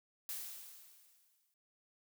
blue noise with exponential decay, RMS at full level -41 dBFS, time 0.29-1.54 s, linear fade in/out 1 ms, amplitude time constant 270 ms, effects none

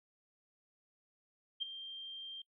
sine tone with ADSR envelope, 3173 Hz, G7, 20 cents sharp, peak -31 dBFS, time 1.6-2.42 s, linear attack 24 ms, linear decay 10 ms, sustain -12 dB, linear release 6 ms, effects noise-tail reverb RT60 0.1 s tail -24 dB re dry

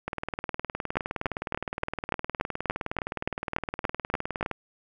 two click trains, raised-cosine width 0.5 ms, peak -15 / -10 dBFS, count 87 / 13, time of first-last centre 0.08-4.513 / 0.97-4.428 s, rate 19.4 / 3.47 Hz, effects none

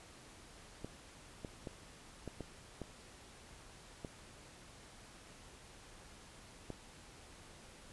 clicks, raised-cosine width 2 ms, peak -29 dBFS, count 8, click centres 0.846 / 1.448 / 1.672 / 2.277 / 2.407 / 2.817 / 4.048 / 6.703 s, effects pink hiss -57 dBFS RMS until 7.92 s + resampled to 24000 Hz

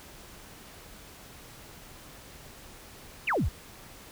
sine exponential sweep, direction down, 3101 to 46 Hz, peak -24 dBFS, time 3.27-3.49 s, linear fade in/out 10 ms, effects pink hiss -49 dBFS RMS until 4.11 s

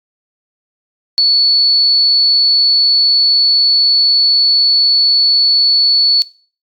sine tone, 4432 Hz, C#8, 1 cent flat, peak -7 dBFS, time 1.18-6.22 s, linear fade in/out 0 ms, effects noise-tail reverb RT60 0.4 s tail -20 dB re dry + AAC 64 kbps

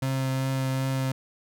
35% pulse tone with vibrato, 132.7 Hz, C3, 25 cents sharp, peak -23 dBFS, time 0.02-1.12 s, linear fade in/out 5 ms, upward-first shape triangle, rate 2.6 Hz, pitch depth 13 cents each way, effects none

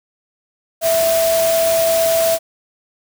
sine tone in noise, 659.3 Hz, E5, in tune, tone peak -13 dBFS, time 0.81-2.39 s, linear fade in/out 50 ms, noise white, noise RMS -22 dBFS, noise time 0.81-2.39 s, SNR +6 dB, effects none

